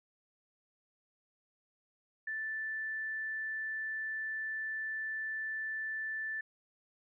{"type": "tone", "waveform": "sine", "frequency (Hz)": 1760, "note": "A6", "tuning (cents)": 0, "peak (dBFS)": -35, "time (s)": [2.27, 6.41], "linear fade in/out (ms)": 5, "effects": []}